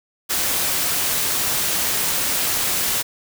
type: noise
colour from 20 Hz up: white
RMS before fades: -21 dBFS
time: 0.29-3.03 s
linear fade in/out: 20 ms
effects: none